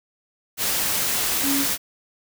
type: tone in noise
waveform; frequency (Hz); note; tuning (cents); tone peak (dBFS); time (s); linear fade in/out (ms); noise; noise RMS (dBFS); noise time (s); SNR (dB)
sine; 277.2; C#4; 0; -22; 1.42-1.66; 50; white; -23; 0.57-1.78; -2
effects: none